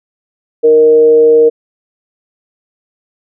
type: tone with frequency modulation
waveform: sine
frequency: 466.2 Hz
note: A#4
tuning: in tune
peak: -3 dBFS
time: 0.63-1.5 s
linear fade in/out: 20 ms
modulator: 158 Hz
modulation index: 0.28
effects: none